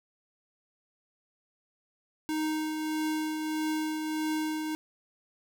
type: tone with tremolo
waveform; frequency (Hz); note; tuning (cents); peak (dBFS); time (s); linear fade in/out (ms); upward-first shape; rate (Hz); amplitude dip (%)
square; 310.9; D#4; -1; -28; 2.29-4.75; 0; triangle; 1.6; 40
effects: none